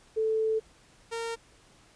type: tone pair in turn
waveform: sine / sawtooth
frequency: 440 / 459.9 Hz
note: A4 / A#4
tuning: 0 / -23 cents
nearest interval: minor second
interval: 77 cents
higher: second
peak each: -24 / -28 dBFS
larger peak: first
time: 0.16-0.6 / 1.11-1.36 s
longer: first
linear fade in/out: 20 ms
effects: pink hiss -59 dBFS RMS until 1.95 s + resampled to 22050 Hz